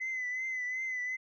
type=tone with vibrato; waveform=sine; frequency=2027 Hz; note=B6; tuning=45 cents sharp; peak=-31 dBFS; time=0-1.17 s; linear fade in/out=20 ms; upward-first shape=triangle; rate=2.7 Hz; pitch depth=52 cents each way; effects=tanh soft clip ceiling -30 dBFS